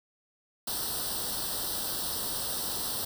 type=noise with comb filter; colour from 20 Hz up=white; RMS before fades=-33 dBFS; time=0.67-3.05 s; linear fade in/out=5 ms; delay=0.22 ms; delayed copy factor=+0.85; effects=none

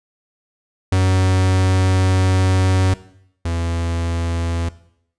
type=tone pair in turn; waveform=45% pulse; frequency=93.7 / 84.3 Hz; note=F#2 / E2; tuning=+22 / +39 cents; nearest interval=major second; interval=183 cents; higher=first; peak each=-13 / -19 dBFS; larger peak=first; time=0.92-2.94 / 3.45-4.69 s; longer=first; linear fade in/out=5 ms; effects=noise-tail reverb RT60 0.7 s tail -17 dB re dry + resampled to 22050 Hz

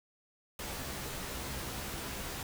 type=noise with comb filter; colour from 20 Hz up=pink; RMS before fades=-40 dBFS; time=0.59-2.43 s; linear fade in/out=2 ms; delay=15 ms; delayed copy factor=+0.6; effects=none

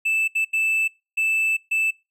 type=tone bursts at uneven times; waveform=triangle; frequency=2637 Hz; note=E7; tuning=in tune; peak=-17 dBFS; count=5; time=0.05-0.28 / 0.35-0.45 / 0.53-0.88 / 1.17-1.57 / 1.71-1.91 s; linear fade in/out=10 ms; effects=noise-tail reverb RT60 0.3 s tail -26 dB re dry

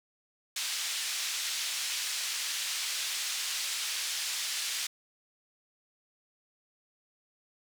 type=band-pass noise; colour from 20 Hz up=pink; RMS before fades=-34 dBFS; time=0.56-4.87 s; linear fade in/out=5 ms; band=2900 to 8200 Hz; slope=12 dB/octave; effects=none

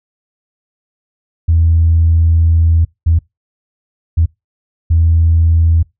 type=tone bursts at uneven times; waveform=sine; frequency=82.41 Hz; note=E2; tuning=in tune; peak=-6 dBFS; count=4; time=1.48-2.85 / 3.06-3.19 / 4.17-4.26 / 4.9-5.83 s; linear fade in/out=10 ms; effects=noise-tail reverb RT60 0.2 s tail -25 dB re dry + tanh soft clip ceiling -2 dBFS

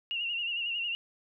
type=tone with vibrato; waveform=sine; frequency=2797 Hz; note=F7; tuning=2 cents sharp; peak=-30 dBFS; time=0.11-0.95 s; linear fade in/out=0 ms; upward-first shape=sine; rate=11 Hz; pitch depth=60 cents each way; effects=none

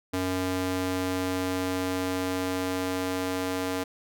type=tone with high-pass filter sweep; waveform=square; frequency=92.5 Hz; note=F#2; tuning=in tune; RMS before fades=-29 dBFS; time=0.13-3.84 s; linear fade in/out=10 ms; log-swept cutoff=210 to 320 Hz; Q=1.1; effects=none

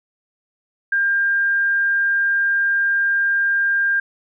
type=tone; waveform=sine; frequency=1600 Hz; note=G6; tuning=35 cents sharp; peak=-15 dBFS; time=0.92-4 s; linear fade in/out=5 ms; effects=none

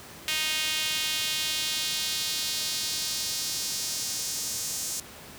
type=tone with high-pass filter sweep; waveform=sawtooth; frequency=311.1 Hz; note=D#4; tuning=in tune; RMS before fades=-30 dBFS; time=0.28-5 s; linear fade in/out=0 ms; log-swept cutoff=2700 to 6600 Hz; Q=1.7; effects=pink hiss -45 dBFS RMS until 5.38 s + high-pass 80 Hz 12 dB/octave

